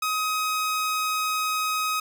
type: tone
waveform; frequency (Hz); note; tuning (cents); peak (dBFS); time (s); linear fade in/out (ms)
sawtooth; 1262; D#6; +24; -20; 0.02-2; 5
effects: none